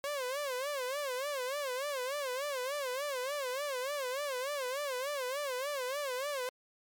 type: tone with vibrato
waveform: sawtooth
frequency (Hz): 541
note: C#5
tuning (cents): -42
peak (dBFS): -30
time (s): 0.04-6.49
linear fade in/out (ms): 0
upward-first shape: sine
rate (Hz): 3.4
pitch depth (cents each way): 150
effects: MP3 96 kbps